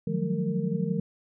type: tone cluster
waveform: sine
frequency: 152.8 / 177.6 / 189.5 / 215.6 / 459.4 Hz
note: D#3 / F3 / F#3 / A3 / A#4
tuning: -31 / +29 / +42 / -35 / -25 cents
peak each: -32 / -29 / -32 / -33 / -34 dBFS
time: 0.07-1 s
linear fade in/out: 5 ms
effects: none